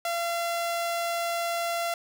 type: tone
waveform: sawtooth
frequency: 683 Hz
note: F5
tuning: 39 cents flat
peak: -23 dBFS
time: 0.05-1.94 s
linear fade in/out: 2 ms
effects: none